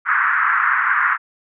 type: band-pass noise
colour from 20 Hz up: white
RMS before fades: -17 dBFS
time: 0.05-1.18 s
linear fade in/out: 50 ms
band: 1100 to 1800 Hz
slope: 48 dB/octave
effects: none